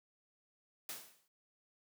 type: noise with exponential decay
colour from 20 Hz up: white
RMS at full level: -41 dBFS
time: 0.89-1.28 s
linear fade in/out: 2 ms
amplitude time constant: 83 ms
effects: noise-tail reverb RT60 0.2 s tail -23 dB re dry + high-pass 150 Hz 12 dB/octave